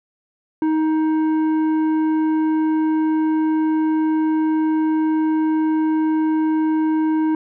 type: tone with tanh clipping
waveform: sine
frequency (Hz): 313.9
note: D#4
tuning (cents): +15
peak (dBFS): -17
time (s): 0.62-7.35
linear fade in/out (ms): 2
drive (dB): 9
effects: none